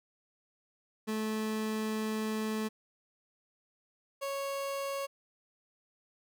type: tone pair in turn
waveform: 30% pulse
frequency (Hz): 217.4 / 552.9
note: A3 / C#5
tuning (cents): -21 / -5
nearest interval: octave + major third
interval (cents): 1616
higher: second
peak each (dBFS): -29 / -31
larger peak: first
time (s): 1.07-2.69 / 4.21-5.07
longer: first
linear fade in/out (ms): 20
effects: none